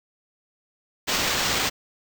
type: noise with sample-and-hold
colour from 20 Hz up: blue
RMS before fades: -24 dBFS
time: 1.07-1.7 s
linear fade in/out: 20 ms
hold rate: 11025 Hz
effects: none